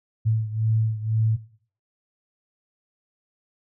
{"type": "beating tone pair", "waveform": "sine", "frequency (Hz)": [110, 112], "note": ["A2", "A2"], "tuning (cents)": [0, 31], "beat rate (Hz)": 2, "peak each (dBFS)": [-21, -26], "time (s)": [0.25, 1.37], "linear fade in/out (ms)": 20, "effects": ["noise-tail reverb RT60 0.5 s tail -17 dB re dry"]}